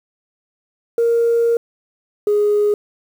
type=tone pair in turn; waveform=sine; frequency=466.2 / 415.3 Hz; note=A#4 / G#4; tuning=0 / 0 cents; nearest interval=major second; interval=200 cents; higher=first; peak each=-11 dBFS; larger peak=neither; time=0.98-1.57 / 2.27-2.74 s; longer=first; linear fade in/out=2 ms; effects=tanh soft clip ceiling -9 dBFS + 7-bit